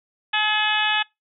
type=harmonic tone with a mistuned harmonic; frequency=426.1 Hz; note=G#4; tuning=44 cents sharp; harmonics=2 / 3 / 4 / 5 / 6 / 7 / 8 / 9; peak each=-25 / -31 / -23 / -33 / -25 / -27 / -27 / -35 dBFS; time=0.33-1.03 s; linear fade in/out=10 ms; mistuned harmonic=9; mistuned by=-59 cents; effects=noise-tail reverb RT60 0.2 s tail -25 dB re dry